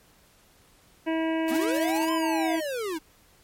harmonic tone, 323.2 Hz, E4, 34 cents flat, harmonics 1 / 2 / 3 / 5 / 6 / 7 / 8 / 9, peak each -25 / -31 / -35 / -39 / -41 / -42 / -43 / -44 dBFS, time 1.06-2.61 s, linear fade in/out 20 ms
white noise with tremolo, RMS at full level -38 dBFS, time 1.48-2.09 s, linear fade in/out 0 ms, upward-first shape sine, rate 15 Hz, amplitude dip 75%
square linear two-way sweep, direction up then down, 220.1 to 1042 to 298.1 Hz, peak -29 dBFS, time 1.5-2.99 s, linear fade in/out 20 ms, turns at 2.12 s
effects pink hiss -59 dBFS RMS until 3.43 s + MP3 64 kbps

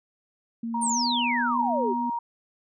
sine tone with pitch glide, 230.3 to 243.3 Hz, A#3 to B3, -21 to -26 cents, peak -28 dBFS, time 0.63-2.1 s, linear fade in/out 5 ms, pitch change +95 cents, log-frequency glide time 0.93-0.98 s
sine tone, 941 Hz, A#5, 16 cents sharp, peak -26 dBFS, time 0.74-2.19 s, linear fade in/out 5 ms
sine exponential sweep, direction down, 9397 to 354 Hz, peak -25 dBFS, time 0.81-1.94 s, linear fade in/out 20 ms
effects none

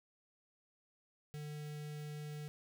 square tone with notch filter, 149.5 Hz, D3, 31 cents sharp, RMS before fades -45 dBFS, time 1.34-2.48 s, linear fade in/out 0 ms, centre 1000 Hz, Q 1.2, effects none

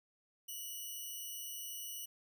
5% pulse tone, 2943 Hz, F#7, 10 cents flat, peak -34 dBFS, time 0.48-2.06 s, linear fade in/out 10 ms, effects none

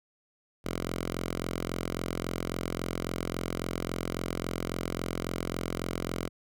5% pulse tone with notch filter, 43.65 Hz, F1, in tune, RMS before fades -34 dBFS, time 0.64-6.29 s, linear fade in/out 20 ms, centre 88 Hz, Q 1.9, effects none

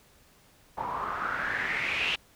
white noise with low-pass filter sweep, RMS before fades -31 dBFS, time 0.77-2.16 s, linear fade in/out 10 ms, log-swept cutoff 900 to 2900 Hz, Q 6, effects pink hiss -60 dBFS RMS until 2.35 s

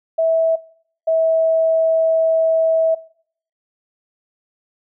sine tone pair in turn, 652 / 648.5 Hz, E5 / E5, -19 / -28 cents, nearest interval unison, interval 9 cents, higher first, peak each -13 dBFS, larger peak neither, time 0.18-0.56 / 1.07-2.95 s, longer second, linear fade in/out 10 ms, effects noise-tail reverb RT60 0.6 s tail -21 dB re dry

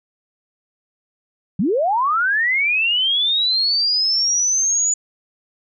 sine linear sweep, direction up, 155.56 to 6960 Hz, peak -15 dBFS, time 1.59-4.94 s, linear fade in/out 5 ms, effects none

